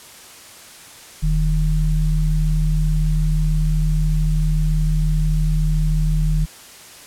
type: tone pair together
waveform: sine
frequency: 40.87 / 154.3 Hz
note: E1 / D#3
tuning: -14 / -14 cents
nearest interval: octave + major seventh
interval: 2300 cents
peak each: -16 / -19 dBFS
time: 1.22-6.46 s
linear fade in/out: 20 ms
effects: white hiss -41 dBFS RMS until 7.06 s + low-pass 11000 Hz 12 dB/octave